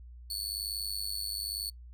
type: tone with amplitude modulation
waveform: sawtooth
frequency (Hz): 4435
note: C#8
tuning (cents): 0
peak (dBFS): -27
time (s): 0.3-1.7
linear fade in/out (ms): 5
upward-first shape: sine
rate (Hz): 101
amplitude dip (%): 85
effects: noise-tail reverb RT60 0.1 s tail -24 dB re dry + added 60 Hz sine -46 dBFS peak until 1.93 s